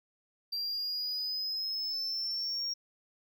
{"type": "exponential sweep", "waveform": "triangle", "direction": "up", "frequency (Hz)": [4715, 5588], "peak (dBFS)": -31, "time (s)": [0.52, 2.74], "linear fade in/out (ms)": 10, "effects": []}